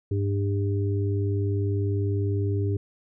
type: harmonic tone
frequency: 100 Hz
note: G2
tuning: 35 cents sharp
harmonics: 1 / 3 / 4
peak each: -23 / -33 / -31 dBFS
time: 0.11-2.77 s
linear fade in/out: 5 ms
effects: none